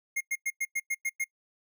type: tone bursts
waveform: square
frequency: 2139 Hz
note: C7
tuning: 38 cents sharp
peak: -28 dBFS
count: 8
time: 0.16-1.244 s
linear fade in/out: 10 ms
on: 48 ms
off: 100 ms
effects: noise-tail reverb RT60 0.1 s tail -24 dB re dry